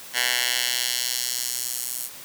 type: tone with high-pass filter sweep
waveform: 10% pulse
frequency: 123.47 Hz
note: B2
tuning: in tune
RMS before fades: -26 dBFS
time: 0.13-2.1 s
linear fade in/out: 50 ms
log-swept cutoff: 1900 to 10000 Hz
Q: 1
effects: white hiss -41 dBFS RMS until 2.24 s + high-pass 80 Hz 12 dB/octave